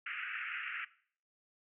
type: band-pass noise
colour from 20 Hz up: pink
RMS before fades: -41 dBFS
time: 0.06-0.85 s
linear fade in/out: 5 ms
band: 1300 to 2800 Hz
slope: 96 dB/octave
effects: noise-tail reverb RT60 0.5 s tail -18 dB re dry